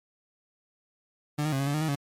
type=tone with pitch steps; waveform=30% pulse; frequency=148.4 / 154.3 / 135.1 / 138.7 / 143.3 / 153.1 / 158.2 / 141.4 Hz; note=D3 / D#3 / C#3 / C#3 / D3 / D#3 / D#3 / C#3; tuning=+18 / -14 / -44 / +1 / -42 / -28 / +29 / +35 cents; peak=-23 dBFS; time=1.38-1.956 s; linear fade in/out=10 ms; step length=72 ms; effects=MP3 64 kbps